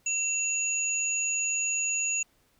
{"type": "tone pair together", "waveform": "sine", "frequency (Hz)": [2709, 6826], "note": ["E7", "G#8"], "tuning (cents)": [47, 47], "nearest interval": "octave + major third", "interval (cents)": 1600, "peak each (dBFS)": [-31, -27], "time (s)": [0.06, 2.23], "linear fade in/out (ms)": 5, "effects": ["pink hiss -67 dBFS RMS until 2.59 s"]}